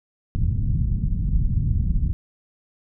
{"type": "low-pass noise", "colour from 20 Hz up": "pink", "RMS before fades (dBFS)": -21, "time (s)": [0.35, 2.13], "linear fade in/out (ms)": 0, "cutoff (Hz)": 160, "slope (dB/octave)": 24, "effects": []}